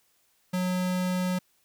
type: tone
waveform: square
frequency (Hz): 182.5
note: F#3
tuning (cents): -24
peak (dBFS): -26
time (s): 0.53-1.39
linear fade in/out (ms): 10
effects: white hiss -68 dBFS RMS until 1.64 s